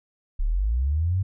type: linear sweep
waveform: sine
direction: up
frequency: 31.25 to 98 Hz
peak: -20 dBFS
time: 0.39-1.23 s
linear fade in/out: 10 ms
effects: none